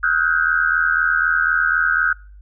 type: tone cluster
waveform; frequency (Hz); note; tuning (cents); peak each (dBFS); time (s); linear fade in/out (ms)
sine; 1284 / 1450 / 1534 / 1602; E6 / F#6 / G6 / G6; -46 / -35 / -38 / +37; -24 / -18 / -19 / -24; 0.03-2.13; 5
effects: noise-tail reverb RT60 0.4 s tail -23 dB re dry + added 50 Hz sine -39 dBFS peak until 2.41 s